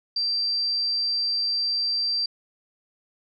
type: tone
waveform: sine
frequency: 4699 Hz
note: D8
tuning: in tune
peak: -22 dBFS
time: 0.16-2.26 s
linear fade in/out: 5 ms
effects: none